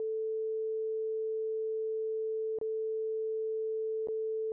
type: tone with dropouts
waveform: sine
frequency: 440 Hz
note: A4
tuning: in tune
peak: -31 dBFS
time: 0-4.52 s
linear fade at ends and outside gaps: 1 ms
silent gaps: 2.587-2.613 / 4.073-4.085 s
effects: none